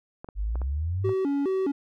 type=clicks; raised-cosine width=1 ms; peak=-25 dBFS; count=5; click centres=0.245 / 0.288 / 0.556 / 0.617 / 1.093 s
type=exponential sweep; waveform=sine; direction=up; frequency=47.7 to 110.8 Hz; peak=-25 dBFS; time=0.35-1.14 s; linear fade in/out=50 ms
type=tone with vibrato; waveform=triangle; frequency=327.3 Hz; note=E4; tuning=12 cents flat; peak=-21 dBFS; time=1.04-1.72 s; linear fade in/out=10 ms; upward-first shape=square; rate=2.4 Hz; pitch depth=260 cents each way
effects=none